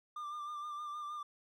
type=tone with vibrato; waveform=triangle; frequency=1192 Hz; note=D6; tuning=25 cents sharp; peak=-38 dBFS; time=0.16-1.23 s; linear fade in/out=5 ms; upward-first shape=sine; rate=6.4 Hz; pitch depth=33 cents each way; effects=none